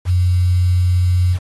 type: tone with quantisation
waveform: sine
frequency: 90 Hz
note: F#2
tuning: 47 cents flat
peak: -11 dBFS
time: 0.05-1.39 s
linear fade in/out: 50 ms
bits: 6
effects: AAC 32 kbps